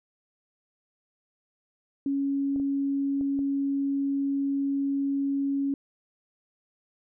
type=tone; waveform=sine; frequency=277.5 Hz; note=C#4; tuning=2 cents sharp; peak=-24 dBFS; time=2.06-5.74 s; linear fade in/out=2 ms
type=clicks; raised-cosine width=2 ms; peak=-29 dBFS; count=4; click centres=2.561 / 2.599 / 3.211 / 3.391 s
effects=none